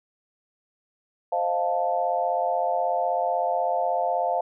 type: chord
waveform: sine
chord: F dominant seventh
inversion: second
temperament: equal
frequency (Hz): 523.3 / 622.3 / 698.5 / 880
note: C5 / Eb5 / F5 / A5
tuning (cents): 0 / 0 / 0 / 0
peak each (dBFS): -29 / -30 / -24 / -29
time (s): 1.32-4.41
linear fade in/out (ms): 5
effects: none